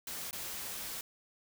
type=noise with dropouts; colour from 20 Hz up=white; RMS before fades=-41 dBFS; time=0.07-1.01 s; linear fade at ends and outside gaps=2 ms; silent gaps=0.31-0.329 s; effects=none